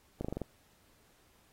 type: slowing click train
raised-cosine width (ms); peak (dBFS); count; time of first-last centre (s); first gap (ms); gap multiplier
2; -22; 6; 0.21-0.417; 36; 1.07
effects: pink hiss -67 dBFS RMS until 1.52 s + AAC 48 kbps